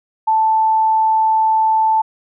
sine tone, 880 Hz, A5, in tune, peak -11 dBFS, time 0.27-2.02 s, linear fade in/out 10 ms, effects none

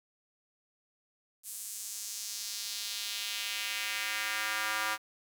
square tone with high-pass filter sweep, 108.1 Hz, A2, 30 cents flat, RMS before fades -36 dBFS, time 1.43-4.98 s, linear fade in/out 50 ms, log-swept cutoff 9200 to 1200 Hz, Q 1.6, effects 9-bit

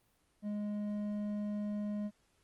sine tone with hard clipping, 207.7 Hz, G#3, in tune, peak -36 dBFS, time 0.42-2.11 s, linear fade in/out 50 ms, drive 6 dB, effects pink hiss -73 dBFS RMS until 2.43 s + Opus 32 kbps

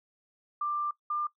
sine tone pair in turn, 1185 / 1196.7 Hz, D6 / D6, +15 / +32 cents, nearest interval unison, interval 17 cents, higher second, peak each -28 dBFS, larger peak neither, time 0.61-0.91 / 1.1-1.27 s, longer first, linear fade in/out 5 ms, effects noise-tail reverb RT60 0.1 s tail -20 dB re dry

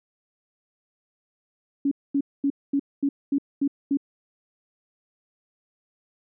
sine tone bursts, 279.8 Hz, C#4, 16 cents sharp, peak -19 dBFS, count 8, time 1.85-3.972 s, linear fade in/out 5 ms, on 64 ms, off 230 ms, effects none

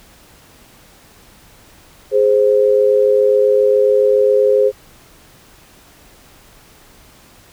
sine tone pair together, 415.3 / 522.6 Hz, G#4 / C5, 0 / -2 cents, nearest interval major third, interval 398 cents, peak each -12 dBFS, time 2.11-4.72 s, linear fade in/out 50 ms, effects pink hiss -46 dBFS RMS until 7.52 s

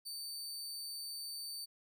sawtooth tone, 4573 Hz, D8, 47 cents flat, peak -39 dBFS, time 0.05-1.66 s, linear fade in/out 20 ms, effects none

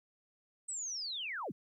sine linear sweep, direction down, 8200 to 92.5 Hz, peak -37 dBFS, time 0.68-1.52 s, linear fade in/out 10 ms, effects 13-bit

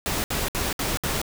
pink noise bursts, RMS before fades -26 dBFS, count 5, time 0.06-1.216 s, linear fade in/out 0 ms, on 180 ms, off 64 ms, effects none

